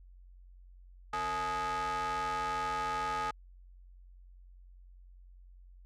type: ring-modulated tone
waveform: 45% pulse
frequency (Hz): 198.4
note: G3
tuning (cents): +21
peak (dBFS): -29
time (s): 1.13-3.31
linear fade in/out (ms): 5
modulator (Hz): 1050
effects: added 45 Hz sine -52 dBFS peak until 5.85 s + low-pass 7000 Hz 12 dB/octave